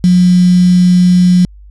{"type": "tone with quantisation", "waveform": "sine", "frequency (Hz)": 179.8, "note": "F#3", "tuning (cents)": -49, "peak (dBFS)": -4, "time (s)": [0.04, 1.45], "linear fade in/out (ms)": 0, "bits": 4, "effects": ["added 50 Hz sine -33 dBFS peak until 1.7 s", "resampled to 22050 Hz"]}